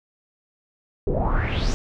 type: noise with low-pass filter sweep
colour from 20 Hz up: brown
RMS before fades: -22 dBFS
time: 1.07-1.74 s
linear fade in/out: 0 ms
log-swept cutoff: 410 to 6800 Hz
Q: 5.5
effects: none